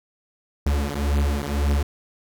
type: beating tone pair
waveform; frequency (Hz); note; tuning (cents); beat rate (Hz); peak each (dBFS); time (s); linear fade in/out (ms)
45% pulse; 70.7 / 72.6; C#2 / D2; +35 / -19; 1.9; -23; 0.66-1.83; 5
effects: none